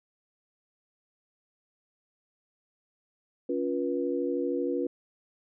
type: tone cluster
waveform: sine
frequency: 279.1 / 351.9 / 484.9 Hz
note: C#4 / F4 / B4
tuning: +12 / +13 / -32 cents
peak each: -31 dBFS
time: 3.49-4.87 s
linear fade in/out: 5 ms
effects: none